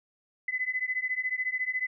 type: beating tone pair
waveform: sine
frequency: 2010 / 2024 Hz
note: B6 / B6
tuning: +30 / +42 cents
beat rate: 14 Hz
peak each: -31 dBFS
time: 0.48-1.87 s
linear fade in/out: 5 ms
effects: none